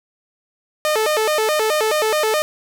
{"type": "tone with vibrato", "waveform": "sawtooth", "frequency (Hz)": 516, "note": "C5", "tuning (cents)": -24, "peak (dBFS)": -12, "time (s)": [0.85, 2.42], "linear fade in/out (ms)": 0, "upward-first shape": "square", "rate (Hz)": 4.7, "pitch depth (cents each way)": 290, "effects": []}